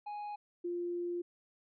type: tone pair in turn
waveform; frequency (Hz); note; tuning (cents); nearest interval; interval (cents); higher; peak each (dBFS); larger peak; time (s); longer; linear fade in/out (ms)
triangle / sine; 830.6 / 349.2; G#5 / F4; 0 / 0; octave + minor third; 1500; first; -37 / -34; second; 0.06-0.36 / 0.64-1.22; second; 10
effects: resampled to 11025 Hz